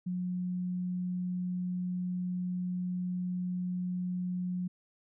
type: tone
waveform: sine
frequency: 180.5 Hz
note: F#3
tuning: 43 cents flat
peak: -31 dBFS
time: 0.06-4.68 s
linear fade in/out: 10 ms
effects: none